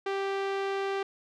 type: tone with low-pass filter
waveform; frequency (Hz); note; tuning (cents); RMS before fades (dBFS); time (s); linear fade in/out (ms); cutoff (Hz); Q
sawtooth; 392; G4; 0; -31; 0.06-1.03; 5; 3300; 0.76
effects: none

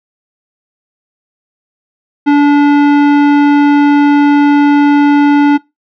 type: tone with tanh clipping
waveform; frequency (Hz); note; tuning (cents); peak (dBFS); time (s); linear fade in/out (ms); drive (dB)
sine; 288.9; D4; -28; -6; 2.26-5.58; 20; 16
effects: noise-tail reverb RT60 0.2 s tail -21 dB re dry

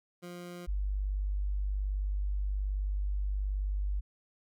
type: tone pair in turn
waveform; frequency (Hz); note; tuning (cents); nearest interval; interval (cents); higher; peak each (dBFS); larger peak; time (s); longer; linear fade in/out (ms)
20% pulse / sine; 176 / 49.39; F3 / G1; +14 / +14; octave + minor seventh; 2200; first; -37 / -29; second; 0.22-0.67 / 0.67-4.01; second; 20
effects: none

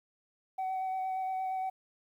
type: tone with vibrato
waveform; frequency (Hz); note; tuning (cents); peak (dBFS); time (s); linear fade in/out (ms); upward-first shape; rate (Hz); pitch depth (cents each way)
sine; 755; F#5; +35; -29; 0.58-1.7; 10; sine; 8.6; 14
effects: tanh soft clip ceiling -30 dBFS + 11-bit

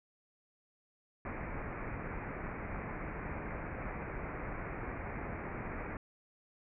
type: low-pass noise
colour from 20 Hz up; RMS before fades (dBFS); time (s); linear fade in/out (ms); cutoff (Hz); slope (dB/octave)
pink; -41; 1.25-5.97; 2; 2400; 96
effects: none

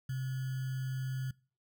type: tone with sample-and-hold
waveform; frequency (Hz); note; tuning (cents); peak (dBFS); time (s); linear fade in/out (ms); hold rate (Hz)
sine; 130.81; C3; 0; -33; 0.09-1.31; 5; 1575
effects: noise-tail reverb RT60 0.4 s tail -24 dB re dry

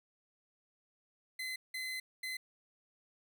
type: tone bursts at uneven times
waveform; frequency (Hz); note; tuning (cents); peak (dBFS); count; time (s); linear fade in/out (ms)
30% pulse; 2042; C7; -43; -35; 3; 1.39-1.56 / 1.74-2 / 2.23-2.37; 5
effects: none

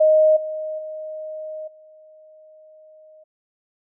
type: tone with level steps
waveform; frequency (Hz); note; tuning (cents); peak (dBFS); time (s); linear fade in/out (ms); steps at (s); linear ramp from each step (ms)
sine; 622.3; D#5; 0; -11 / -25 / -29 / -45; 0-3.24; 10; 0.36 / 0.78 / 1.67; 10
effects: none

